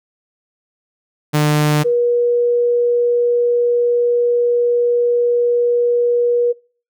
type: tone pair in turn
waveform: sawtooth / sine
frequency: 149.9 / 480.6 Hz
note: D3 / B4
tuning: +36 / -47 cents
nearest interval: octave + minor sixth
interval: 2017 cents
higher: second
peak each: -8 / -12 dBFS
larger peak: first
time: 1.33-1.84 / 1.84-6.53 s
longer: second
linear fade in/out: 20 ms
effects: noise-tail reverb RT60 0.4 s tail -24 dB re dry